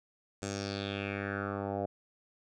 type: tone with low-pass filter sweep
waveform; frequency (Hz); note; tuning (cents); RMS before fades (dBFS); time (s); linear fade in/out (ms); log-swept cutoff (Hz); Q
10% pulse; 100; G2; +35; -36; 0.42-1.86; 5; 7600 to 660; 4.1
effects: none